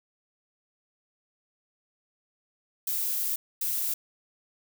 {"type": "noise bursts at uneven times", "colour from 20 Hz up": "violet", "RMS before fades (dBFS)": -29, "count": 2, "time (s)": [[2.87, 3.36], [3.61, 3.94]], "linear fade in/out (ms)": 5, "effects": []}